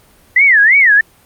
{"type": "tone with vibrato", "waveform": "sine", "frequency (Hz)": 1927, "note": "B6", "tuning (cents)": -43, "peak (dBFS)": -5, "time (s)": [0.36, 1.01], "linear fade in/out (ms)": 5, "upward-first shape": "sine", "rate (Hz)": 3, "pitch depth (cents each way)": 280, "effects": ["pink hiss -48 dBFS RMS until 1.25 s", "Opus 32 kbps"]}